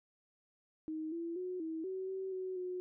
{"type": "tone with pitch steps", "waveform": "sine", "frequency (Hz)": [314.1, 336.2, 365.1, 321.8, 377.2, 381.1, 373.2, 363.8], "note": ["D#4", "E4", "F#4", "E4", "F#4", "G4", "F#4", "F#4"], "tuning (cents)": [16, 34, -23, -42, 33, -49, 15, -29], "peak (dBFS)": -37, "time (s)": [0.88, 2.8], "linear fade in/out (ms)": 0, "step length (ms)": 240, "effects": []}